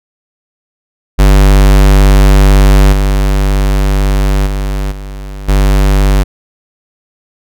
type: tone with level steps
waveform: square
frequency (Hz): 49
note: G1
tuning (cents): 0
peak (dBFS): -3 / -8 / -13 / -22 / -6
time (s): 1.18-6.24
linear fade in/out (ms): 20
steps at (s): 2.92 / 4.46 / 4.91 / 5.48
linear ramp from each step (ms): 10
effects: none